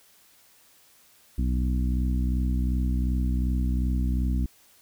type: harmonic tone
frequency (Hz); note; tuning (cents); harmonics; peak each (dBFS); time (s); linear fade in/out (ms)
62.7; B1; +27; 1 / 2 / 3 / 4 / 5; -23 / -34 / -32 / -33 / -40; 1.38-4.46; 5
effects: white hiss -58 dBFS RMS until 4.81 s